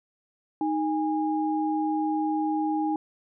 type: tone pair together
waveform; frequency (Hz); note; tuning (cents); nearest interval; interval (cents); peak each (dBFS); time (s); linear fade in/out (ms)
sine; 311.1 / 819.6; D#4 / G#5; 0 / -23; octave + perfect fourth; 1677; -25 / -28; 0.61-2.96; 2
effects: none